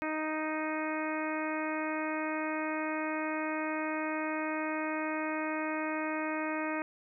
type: harmonic tone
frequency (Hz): 311.1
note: D#4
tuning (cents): 0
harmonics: 1 / 2 / 3 / 4 / 5 / 6 / 7 / 8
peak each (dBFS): -35 / -38 / -40 / -41 / -42 / -43 / -43 / -44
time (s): 0.02-6.82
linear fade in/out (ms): 0
effects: none